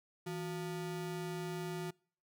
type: ring-modulated tone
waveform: square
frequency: 264.3 Hz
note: C4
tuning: 18 cents sharp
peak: -36 dBFS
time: 0.26-1.91 s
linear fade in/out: 10 ms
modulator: 101 Hz
effects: noise-tail reverb RT60 0.5 s tail -26 dB re dry